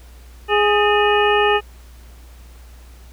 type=harmonic tone with a mistuned harmonic; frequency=415.3 Hz; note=G#4; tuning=in tune; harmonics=1 / 2 / 3 / 4 / 6 / 7; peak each=-16 / -19 / -21 / -22 / -24 / -24 dBFS; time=0.48-1.61 s; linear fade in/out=50 ms; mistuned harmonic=4; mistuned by=+140 cents; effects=added 60 Hz sine -39 dBFS peak until 3.12 s + pink hiss -50 dBFS RMS until 3.12 s